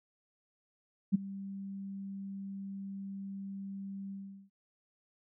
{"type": "tone with ADSR envelope", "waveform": "sine", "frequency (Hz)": 196, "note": "G3", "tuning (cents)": 0, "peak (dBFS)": -20, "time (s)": [1.12, 4.5], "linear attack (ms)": 27, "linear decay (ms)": 14, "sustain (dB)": -19, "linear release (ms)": 390, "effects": []}